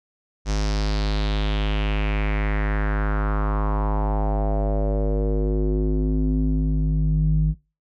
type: tone with low-pass filter sweep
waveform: square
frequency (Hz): 51.8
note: G#1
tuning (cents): -4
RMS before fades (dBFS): -21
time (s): 0.45-7.55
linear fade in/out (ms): 50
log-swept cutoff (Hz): 6000 to 140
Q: 3.5
effects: noise-tail reverb RT60 0.3 s tail -23 dB re dry